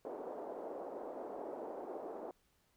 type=band-pass noise; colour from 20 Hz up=white; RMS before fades=-45 dBFS; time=0.05-2.31 s; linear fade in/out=2 ms; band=310 to 710 Hz; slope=24 dB/octave; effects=pink hiss -75 dBFS RMS until 2.76 s